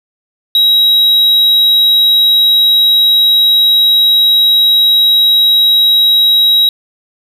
triangle tone, 3840 Hz, B7, 49 cents flat, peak -4 dBFS, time 0.55-6.69 s, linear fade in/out 2 ms, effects none

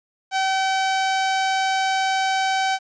sawtooth tone, 766 Hz, G5, 40 cents flat, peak -15 dBFS, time 0.31-2.79 s, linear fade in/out 50 ms, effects resampled to 16000 Hz + 9-bit

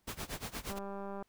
pink noise with tremolo, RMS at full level -39 dBFS, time 0.07-0.79 s, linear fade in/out 10 ms, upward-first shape sine, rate 8.5 Hz, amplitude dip 90%
click train, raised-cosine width 1 ms, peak -30 dBFS, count 105, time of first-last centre 0.7-1.225 s, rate 198 Hz
effects pink hiss -75 dBFS RMS until 1.28 s

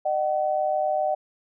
sine tone pair together, 609.4 / 757 Hz, D#5 / F#5, -36 / +39 cents, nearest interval major third, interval 375 cents, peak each -24 dBFS, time 0.05-1.15 s, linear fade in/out 10 ms, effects none

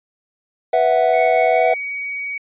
triangle chord, B suspended fourth, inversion none, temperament just, 493.9 / 658.5 / 740.8 Hz, B4 / E5 / F#5, 0 / -2 / +2 cents, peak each -17 / -14 / -15 dBFS, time 0.73-1.74 s, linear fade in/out 5 ms
sine tone with pitch glide, 2217 to 2257 Hz, C#7 to C#7, 0 to +31 cents, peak -23 dBFS, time 1.13-2.38 s, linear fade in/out 5 ms, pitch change +31 cents, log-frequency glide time 1.49-1.65 s
effects resampled to 8000 Hz

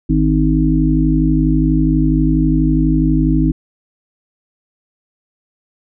harmonic tone with a mistuned harmonic, 52.2 Hz, G#1, 10 cents sharp, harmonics 1 / 3 / 5 / 6, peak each -16 / -16 / -16 / -16 dBFS, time 0.09-3.52 s, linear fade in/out 10 ms, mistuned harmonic 1, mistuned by +19 cents, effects none

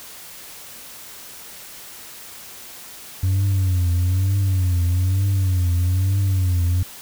sine tone with vibrato, 92.5 Hz, F#2, in tune, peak -13 dBFS, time 3.23-6.83 s, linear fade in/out 5 ms, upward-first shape triangle, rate 1.1 Hz, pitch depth 120 cents each way, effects tanh soft clip ceiling -15 dBFS + white hiss -39 dBFS RMS until 7.01 s

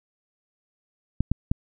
clicks, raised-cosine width 5 ms, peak -9 dBFS, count 3, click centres 1.206 / 1.316 / 1.515 s, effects none

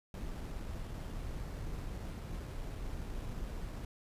brown noise with sample-and-hold, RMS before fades -41 dBFS, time 0.14-3.85 s, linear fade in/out 2 ms, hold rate 6300 Hz, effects resampled to 32000 Hz

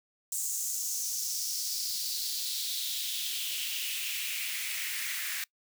white noise with high-pass filter sweep, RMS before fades -34 dBFS, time 0.32-5.44 s, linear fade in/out 2 ms, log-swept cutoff 7400 to 1800 Hz, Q 3.3, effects noise-tail reverb RT60 0.1 s tail -23 dB re dry

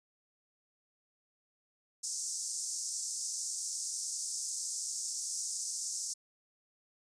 pink band-pass noise, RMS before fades -38 dBFS, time 2.03-6.14 s, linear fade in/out 10 ms, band 5400 to 9200 Hz, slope 48 dB/octave, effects resampled to 22050 Hz

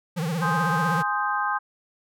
square tone with vibrato, 164.81 Hz, E3, in tune, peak -25 dBFS, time 0.16-1.03 s, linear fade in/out 20 ms, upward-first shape triangle, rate 16 Hz, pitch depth 190 cents each way
sine chord, Ab major seventh, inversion none, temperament equal, 830.6 / 1046.5 / 1244.5 / 1568 Hz, Ab5 / C6 / Eb6 / G6, 0 / 0 / 0 / 0 cents, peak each -28 dBFS, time 0.41-1.59 s, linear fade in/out 20 ms
effects none

